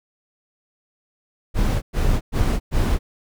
brown noise bursts, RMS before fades -18 dBFS, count 4, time 1.54-2.99 s, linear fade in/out 50 ms, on 280 ms, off 110 ms, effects none

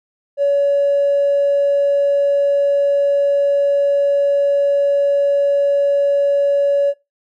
triangle tone with tanh clipping, 565 Hz, C#5, 33 cents sharp, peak -11 dBFS, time 0.37-6.94 s, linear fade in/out 50 ms, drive 1 dB, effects noise-tail reverb RT60 0.2 s tail -18 dB re dry

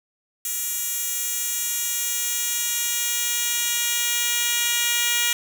10% pulse tone with high-pass filter sweep, 475.7 Hz, A#4, 35 cents sharp, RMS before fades -24 dBFS, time 0.45-5.33 s, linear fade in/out 2 ms, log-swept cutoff 8100 to 3100 Hz, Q 0.8, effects none

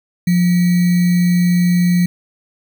sine tone with sample-and-hold, 176.7 Hz, F3, 21 cents sharp, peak -10 dBFS, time 0.27-2.06 s, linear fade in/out 5 ms, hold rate 2100 Hz, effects none

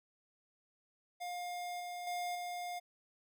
square tone with level steps, 709 Hz, F5, 26 cents sharp, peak -40 / -42 / -37 / -40 dBFS, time 1.2-2.8 s, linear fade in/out 20 ms, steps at 1.8 / 2.07 / 2.35 s, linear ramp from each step 2 ms, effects none

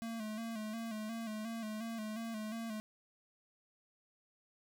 square tone with vibrato, 221.5 Hz, A3, 12 cents sharp, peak -40 dBFS, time 0.02-2.8 s, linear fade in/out 0 ms, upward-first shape square, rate 2.8 Hz, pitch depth 52 cents each way, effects none

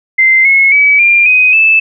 sine tone with pitch steps, 2079 / 2179 / 2283 / 2392 / 2507 / 2627 Hz, C7 / C#7 / D7 / D7 / D#7 / E7, -12 / -30 / -50 / +31 / +12 / -7 cents, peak -4 dBFS, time 0.18-1.8 s, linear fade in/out 10 ms, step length 270 ms, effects none

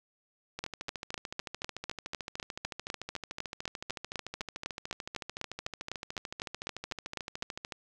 two click trains, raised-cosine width 0.2 ms, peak -17 / -21 dBFS, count 28 / 98, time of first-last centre 0.64-7.424 / 0.59-7.722 s, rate 3.98 / 13.6 Hz, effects none

